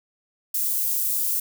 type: high-pass noise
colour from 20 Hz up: white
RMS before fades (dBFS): -24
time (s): 0.54-1.4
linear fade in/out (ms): 5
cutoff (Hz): 11000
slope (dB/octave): 12
effects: none